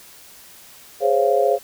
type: chord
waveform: sine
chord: Db major seventh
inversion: second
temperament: just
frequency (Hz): 415.8 / 519.7 / 554.4 / 693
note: Ab4 / C5 / Db5 / F5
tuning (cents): +2 / -12 / 0 / -14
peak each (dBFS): -20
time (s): 1-1.59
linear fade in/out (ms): 50
effects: white hiss -45 dBFS RMS until 1.63 s